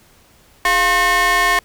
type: ring-modulated tone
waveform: 30% pulse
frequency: 370 Hz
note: F#4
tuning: in tune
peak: -7 dBFS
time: 0.65-1.59 s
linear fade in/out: 2 ms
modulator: 1440 Hz
effects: pink hiss -51 dBFS RMS until 1.64 s